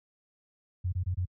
sine tone bursts, 90.1 Hz, F#2, 45 cents flat, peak -26 dBFS, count 4, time 0.84-1.254 s, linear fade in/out 10 ms, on 84 ms, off 26 ms, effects high-pass 60 Hz 12 dB/octave

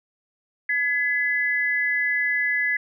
sine tone pair together, 1694 / 2015 Hz, G#6 / B6, +34 / +34 cents, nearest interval minor third, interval 300 cents, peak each -24 / -22 dBFS, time 0.69-2.77 s, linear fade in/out 5 ms, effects none

